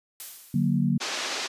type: noise with exponential decay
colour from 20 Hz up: blue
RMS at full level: -35 dBFS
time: 0.2-1.03 s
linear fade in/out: 0 ms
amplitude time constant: 180 ms
type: chord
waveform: sine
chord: D augmented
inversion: none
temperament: equal with one note detuned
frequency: 146.83 / 185 / 234.3 Hz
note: D3 / F#3 / A#3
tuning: 0 / 0 / +9 cents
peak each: -25 dBFS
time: 0.54-0.98 s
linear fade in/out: 5 ms
type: band-pass noise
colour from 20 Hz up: white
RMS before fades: -31 dBFS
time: 1-1.48 s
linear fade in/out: 20 ms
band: 260 to 5900 Hz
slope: 24 dB/octave
effects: resampled to 32000 Hz